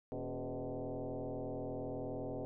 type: tone with frequency modulation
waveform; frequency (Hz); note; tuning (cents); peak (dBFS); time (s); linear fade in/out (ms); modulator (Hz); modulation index
sine; 108.6; A2; -22; -38; 0.12-2.45; 0; 129; 4.5
effects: none